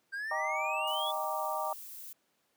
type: exponential sweep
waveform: triangle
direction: up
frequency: 1565 to 3500 Hz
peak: -33 dBFS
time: 0.12-1.12 s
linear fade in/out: 20 ms
type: chord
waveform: sine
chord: Eb major seventh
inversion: none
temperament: equal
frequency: 622.3 / 784 / 932.3 / 1174.7 Hz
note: Eb5 / G5 / Bb5 / D6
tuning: 0 / 0 / 0 / 0 cents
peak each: -37 dBFS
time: 0.31-1.73 s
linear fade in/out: 2 ms
type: noise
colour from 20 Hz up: violet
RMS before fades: -46 dBFS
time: 0.87-2.13 s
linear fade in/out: 5 ms
effects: pink hiss -74 dBFS RMS until 2.56 s + high-pass 200 Hz 12 dB/octave